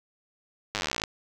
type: slowing click train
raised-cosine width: 0.2 ms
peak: -11 dBFS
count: 22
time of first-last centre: 0.75-1.038 s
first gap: 9 ms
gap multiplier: 1.04
effects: none